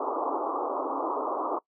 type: band-pass noise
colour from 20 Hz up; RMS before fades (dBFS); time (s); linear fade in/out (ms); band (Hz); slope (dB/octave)
white; -30; 0-1.59; 5; 270 to 1200; 96
effects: noise-tail reverb RT60 0.1 s tail -22 dB re dry